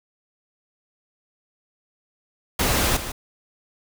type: noise with echo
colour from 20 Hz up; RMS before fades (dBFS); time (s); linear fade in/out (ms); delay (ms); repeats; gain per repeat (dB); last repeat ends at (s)
pink; -21; 2.59-2.97; 5; 150; 1; -10; 3.12
effects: none